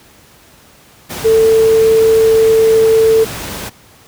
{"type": "tone in noise", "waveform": "sine", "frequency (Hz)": 445.6, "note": "A4", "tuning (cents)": 22, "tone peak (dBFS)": -6, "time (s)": [1.24, 3.25], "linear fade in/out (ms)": 20, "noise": "pink", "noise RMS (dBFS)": -24, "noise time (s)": [1.09, 3.7], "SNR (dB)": 15, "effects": ["pink hiss -44 dBFS RMS until 4.07 s", "high-pass 60 Hz 12 dB/octave"]}